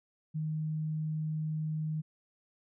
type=tone; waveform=sine; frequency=155.56 Hz; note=D#3; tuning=in tune; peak=-31 dBFS; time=0.34-2.02 s; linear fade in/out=20 ms; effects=none